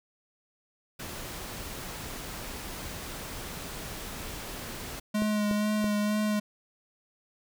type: noise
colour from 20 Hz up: pink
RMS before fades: -39 dBFS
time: 0.99-5 s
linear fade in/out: 10 ms
type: tone with vibrato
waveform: square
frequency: 210.1 Hz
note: G#3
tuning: 20 cents sharp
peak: -26 dBFS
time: 5.14-6.4 s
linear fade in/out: 10 ms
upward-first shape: sine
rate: 2.1 Hz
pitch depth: 20 cents each way
type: clicks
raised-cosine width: 2 ms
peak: -22 dBFS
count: 3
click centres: 5.221 / 5.512 / 5.843 s
effects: none